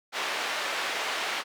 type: band-pass noise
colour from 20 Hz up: white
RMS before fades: -31 dBFS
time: 0.12-1.44 s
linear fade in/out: 50 ms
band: 490 to 2800 Hz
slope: 12 dB/octave
effects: none